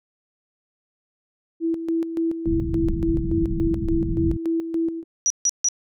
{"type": "tone with tremolo", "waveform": "sine", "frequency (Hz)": 329.6, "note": "E4", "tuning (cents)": 0, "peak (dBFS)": -19, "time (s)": [1.6, 5.04], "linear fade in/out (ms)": 50, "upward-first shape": "square", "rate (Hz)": 3.5, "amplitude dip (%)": 60}
{"type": "low-pass noise", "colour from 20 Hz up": "pink", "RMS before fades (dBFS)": -25, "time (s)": [2.46, 4.37], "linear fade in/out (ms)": 5, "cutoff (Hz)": 210, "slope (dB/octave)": 48}
{"type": "tone bursts", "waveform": "sine", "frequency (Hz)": 5830, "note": "F#8", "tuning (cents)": -26, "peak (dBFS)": -16, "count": 3, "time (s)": [5.26, 5.686], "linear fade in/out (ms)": 0, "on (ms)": 42, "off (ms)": 150}
{"effects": []}